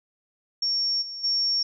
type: tone with level steps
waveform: sine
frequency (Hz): 5500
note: F8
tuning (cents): -27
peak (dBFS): -22 / -33 / -21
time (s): 0.62-1.63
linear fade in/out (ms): 5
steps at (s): 1.01 / 1.23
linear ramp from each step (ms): 20
effects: none